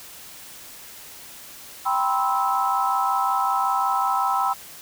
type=chord; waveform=sine; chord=C major seventh; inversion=second; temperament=just; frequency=784.9 / 981.1 / 1046.5 / 1308.1 Hz; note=G5 / B5 / C6 / E6; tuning=+2 / -12 / 0 / -14 cents; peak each=-24 / -25 / -27 / -24 dBFS; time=1.85-4.54 s; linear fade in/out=20 ms; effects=white hiss -42 dBFS RMS until 4.81 s